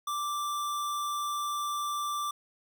square tone, 1174.7 Hz, D6, in tune, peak -31 dBFS, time 0.07-2.31 s, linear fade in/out 5 ms, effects none

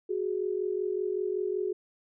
sine tone pair together, 370 / 415.3 Hz, F#4 / G#4, 0 / 0 cents, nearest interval major second, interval 200 cents, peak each -30 / -31 dBFS, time 0.09-1.73 s, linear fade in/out 10 ms, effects none

